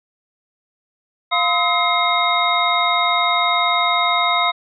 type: tone cluster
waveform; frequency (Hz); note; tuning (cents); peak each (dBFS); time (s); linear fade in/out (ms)
sine; 698 / 1026 / 1277 / 2123 / 3742; F5 / C6 / D#6 / C7 / A#7; -1 / -34 / +45 / +25 / +6; -21; 1.31-4.52; 20
effects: none